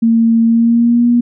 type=tone with pitch glide; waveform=sine; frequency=228.4 to 239.6 Hz; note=A#3 to A#3; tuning=-35 to +48 cents; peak=-7 dBFS; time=0.02-1.21 s; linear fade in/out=10 ms; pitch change=+83 cents; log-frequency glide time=0.45-1.07 s; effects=none